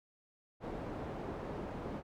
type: low-pass noise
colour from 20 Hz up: white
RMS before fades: -42 dBFS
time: 0.6-2.03 s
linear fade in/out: 50 ms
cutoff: 580 Hz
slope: 12 dB/octave
effects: none